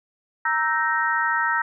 harmonic tone with a mistuned harmonic, 311.1 Hz, D#4, in tune, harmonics 3 / 4 / 5 / 6, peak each -25 / -25 / -25 / -25 dBFS, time 0.45-1.62 s, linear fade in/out 5 ms, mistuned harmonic 4, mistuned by +99 cents, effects none

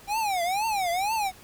square tone with vibrato, 784 Hz, G5, in tune, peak -25 dBFS, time 0.07-1.32 s, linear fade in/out 50 ms, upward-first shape triangle, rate 2.1 Hz, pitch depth 270 cents each way, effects pink hiss -50 dBFS RMS until 1.43 s

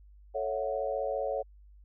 sine chord, F# minor seventh, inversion first, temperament equal with one note detuned, 440 / 554.4 / 659.3 / 734.5 Hz, A4 / C#5 / E5 / F#5, 0 / 0 / 0 / -13 cents, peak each -36 / -32 / -37 / -37 dBFS, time 0.34-1.43 s, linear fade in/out 20 ms, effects added 50 Hz sine -52 dBFS peak until 1.84 s

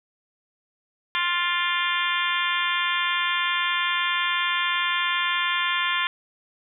harmonic tone with a mistuned harmonic, 350.3 Hz, F4, 5 cents sharp, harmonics 3 / 4 / 5 / 6 / 7 / 8 / 9 / 10, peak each -27 / -31 / -28 / -31 / -31 / -33 / -31 / -31 dBFS, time 1.15-6.07 s, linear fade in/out 0 ms, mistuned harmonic 7, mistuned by -30 cents, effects none

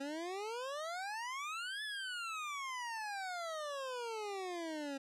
25% pulse exponential two-way sweep, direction up then down, 270 to 1747 to 270 Hz, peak -36 dBFS, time 0-4.98 s, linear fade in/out 10 ms, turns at 1.83 s, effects low-pass 8000 Hz 12 dB/octave

